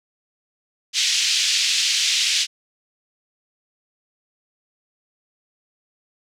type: band-pass noise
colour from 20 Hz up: pink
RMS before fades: -20 dBFS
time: 0.93-2.47 s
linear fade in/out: 50 ms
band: 2700 to 6600 Hz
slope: 24 dB/octave
effects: none